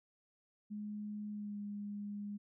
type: tone with pitch glide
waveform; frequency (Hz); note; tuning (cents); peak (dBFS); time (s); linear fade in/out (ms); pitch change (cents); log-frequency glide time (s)
sine; 209.2 to 205; G#3 to G#3; +13 to -22; -40; 0.7-2.38; 20; -35; 1.31-1.58
effects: none